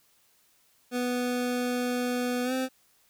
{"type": "tone with pitch glide", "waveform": "25% pulse", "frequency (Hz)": [246.9, 259.6], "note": ["B3", "C4"], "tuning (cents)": [0, -13], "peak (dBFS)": -23, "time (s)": [0.91, 2.69], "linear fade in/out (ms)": 50, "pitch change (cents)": 87, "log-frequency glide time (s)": [2.44, 2.53], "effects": ["white hiss -65 dBFS RMS until 3.09 s"]}